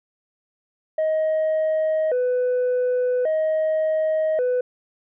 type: tone with vibrato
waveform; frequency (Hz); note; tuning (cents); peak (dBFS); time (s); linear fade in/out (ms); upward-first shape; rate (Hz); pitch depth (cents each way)
sine; 560; C#5; +18; -16; 0.98-4.61; 5; square; 0.44; 200
effects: tanh soft clip ceiling -17 dBFS